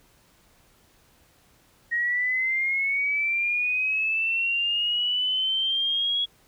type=linear sweep; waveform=sine; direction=up; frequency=1877 to 3346 Hz; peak=-22 dBFS; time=1.91-6.26 s; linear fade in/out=20 ms; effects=pink hiss -60 dBFS RMS until 6.47 s